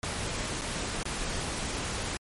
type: noise with dropouts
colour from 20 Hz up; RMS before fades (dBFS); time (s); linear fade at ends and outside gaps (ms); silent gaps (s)
pink; -33; 0.03-2.17; 1; 0.612-0.618 / 1.031-1.054
effects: MP3 48 kbps